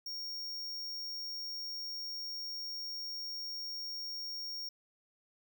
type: tone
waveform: square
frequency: 5550 Hz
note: F8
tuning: 12 cents flat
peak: -39 dBFS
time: 0.06-4.69 s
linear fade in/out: 5 ms
effects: 13-bit